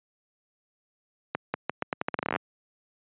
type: accelerating click train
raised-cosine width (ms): 0.5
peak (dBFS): -11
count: 17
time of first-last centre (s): 1.35-2.361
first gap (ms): 190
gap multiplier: 0.82
effects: high-pass 150 Hz 12 dB/octave + resampled to 8000 Hz